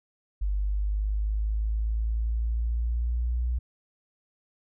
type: exponential sweep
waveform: sine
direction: up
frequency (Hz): 49.32 to 61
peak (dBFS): -24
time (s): 0.41-3.59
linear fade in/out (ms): 10
effects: none